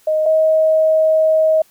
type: tone pair in turn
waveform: sine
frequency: 622.3 / 632.1 Hz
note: D#5 / D#5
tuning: 0 / +27 cents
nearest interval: unison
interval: 27 cents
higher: second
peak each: -13 / -10 dBFS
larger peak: second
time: 0.07-0.26 / 0.26-1.62 s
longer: second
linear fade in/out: 5 ms
effects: white hiss -53 dBFS RMS until 1.7 s